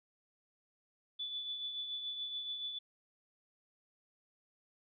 sine tone with tremolo, 3469 Hz, A7, 25 cents flat, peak -36 dBFS, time 1.19-2.79 s, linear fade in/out 10 ms, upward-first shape triangle, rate 7 Hz, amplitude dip 50%, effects none

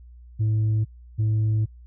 sine tone pair in turn, 108.6 / 108.6 Hz, A2 / A2, -22 / -22 cents, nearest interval unison, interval 0 cents, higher neither, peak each -16 dBFS, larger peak neither, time 0.39-0.85 / 1.18-1.66 s, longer second, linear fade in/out 20 ms, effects tanh soft clip ceiling -18 dBFS + added 60 Hz sine -43 dBFS peak until 1.86 s

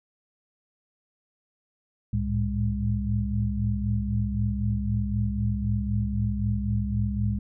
sine tone cluster, 66.1 / 107.6 / 111.5 / 203 Hz, C2 / A2 / A2 / G#3, +18 / -38 / +23 / -39 cents, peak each -29 dBFS, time 2.13-7.39 s, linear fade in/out 5 ms, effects none

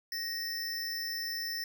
square tone pair together, 1864.7 / 5274 Hz, A#6 / E8, 0 / 0 cents, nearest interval octave + tritone, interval 1800 cents, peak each -39 / -36 dBFS, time 0.12-1.64 s, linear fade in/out 2 ms, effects none

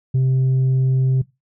sine tone, 130.9 Hz, C3, 1 cent sharp, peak -11 dBFS, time 0.14-1.22 s, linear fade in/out 10 ms, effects noise-tail reverb RT60 0.2 s tail -19 dB re dry + tanh soft clip ceiling -13 dBFS

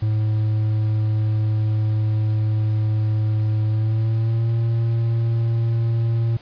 triangle tone with pitch glide, 108 to 115.08 Hz, A2 to A#2, -32 to -22 cents, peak -15 dBFS, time 0.02-6.37 s, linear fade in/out 5 ms, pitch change +110 cents, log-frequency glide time 3.66-4.51 s, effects pink hiss -47 dBFS RMS until 6.41 s + resampled to 11025 Hz

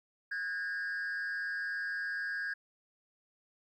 sine tone with frequency modulation, 1627 Hz, G#6, 36 cents flat, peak -31 dBFS, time 0.31-2.54 s, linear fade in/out 10 ms, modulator 151 Hz, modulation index 0.58, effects tanh soft clip ceiling -33 dBFS + 12-bit

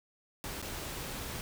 pink noise with dropouts, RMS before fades -40 dBFS, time 0.44-1.41 s, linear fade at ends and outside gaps 0 ms, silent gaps 0.617-0.626 s, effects none

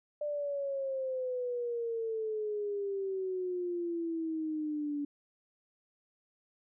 sine exponential sweep, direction down, 595 to 286.9 Hz, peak -32 dBFS, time 0.21-5.05 s, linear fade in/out 5 ms, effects none

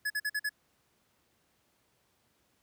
square tone bursts, 1700 Hz, G#6, 40 cents sharp, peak -30 dBFS, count 5, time 0.05-0.494 s, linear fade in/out 10 ms, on 52 ms, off 46 ms, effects pink hiss -72 dBFS RMS until 2.62 s + high-pass 80 Hz 12 dB/octave

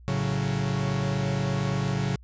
45% pulse chord, F# minor, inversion first, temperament equal, 110 / 138.59 / 185 Hz, A2 / C#3 / F#3, 0 / 0 / 0 cents, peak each -31 / -27 / -30 dBFS, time 0.08-2.16 s, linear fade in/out 0 ms, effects added 60 Hz sine -46 dBFS peak until 2.23 s + resampled to 16000 Hz

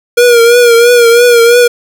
square tone with vibrato, 475.1 Hz, A#4, 33 cents sharp, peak -3 dBFS, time 0.17-1.68 s, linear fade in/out 10 ms, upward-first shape triangle, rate 3 Hz, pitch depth 59 cents each way, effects none

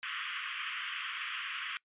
white band-pass noise, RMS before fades -39 dBFS, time 0.03-1.77 s, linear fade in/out 0 ms, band 1100 to 3300 Hz, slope 96 dB/octave, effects noise-tail reverb RT60 0.1 s tail -23 dB re dry + resampled to 8000 Hz

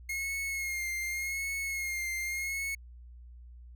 45% pulse tone with vibrato, 2150 Hz, C7, 47 cents sharp, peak -32 dBFS, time 0.09-2.75 s, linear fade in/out 5 ms, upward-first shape sine, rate 0.86 Hz, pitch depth 41 cents each way, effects added 60 Hz sine -47 dBFS peak until 3.75 s

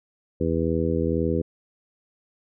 harmonic tone, 82 Hz, E2, 9 cents flat, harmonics 1 / 2 / 3 / 4 / 5 / 6, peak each -28 / -28 / -28 / -28 / -28 / -28 dBFS, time 0.4-1.42 s, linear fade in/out 10 ms, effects none

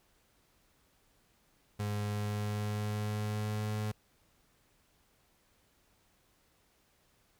35% pulse tone with pitch glide, 103.83 to 106.63 Hz, G#2 to G#2, 0 to +46 cents, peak -31 dBFS, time 1.79-3.92 s, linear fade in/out 10 ms, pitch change +46 cents, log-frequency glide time 2.06-3.73 s, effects pink hiss -70 dBFS RMS until 7.39 s

